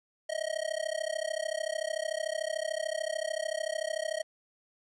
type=tone with amplitude modulation; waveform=square; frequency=632 Hz; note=D#5; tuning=27 cents sharp; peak=-28 dBFS; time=0.29-4.23 s; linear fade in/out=10 ms; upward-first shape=sine; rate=33.5 Hz; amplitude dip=100%; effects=resampled to 24000 Hz + 11-bit